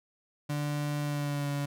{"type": "tone with pitch glide", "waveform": "35% pulse", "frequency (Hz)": [146.83, 142.81], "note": ["D3", "D3"], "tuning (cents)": [0, -48], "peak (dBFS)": -28, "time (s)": [0.49, 1.66], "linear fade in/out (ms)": 10, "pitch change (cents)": -48, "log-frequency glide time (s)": [1.02, 1.5], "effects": []}